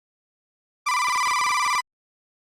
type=tone with vibrato; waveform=30% pulse; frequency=1085 Hz; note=C#6; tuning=37 cents flat; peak=-17 dBFS; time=0.86-1.81 s; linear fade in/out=10 ms; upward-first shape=square; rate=19 Hz; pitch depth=140 cents each way
type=clicks; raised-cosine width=0.2 ms; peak=-15 dBFS; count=9; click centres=1.085 / 1.159 / 1.273 / 1.313 / 1.413 / 1.464 / 1.507 / 1.664 / 1.751 s
effects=low-pass 9000 Hz 12 dB/octave + Opus 24 kbps